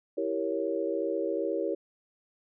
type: chord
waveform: sine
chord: E diminished seventh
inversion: none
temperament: equal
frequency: 329.6 / 392 / 466.2 / 554.4 Hz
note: E4 / G4 / Bb4 / Db5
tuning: 0 / 0 / 0 / 0 cents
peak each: -33 dBFS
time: 0.17-1.75 s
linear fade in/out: 10 ms
effects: none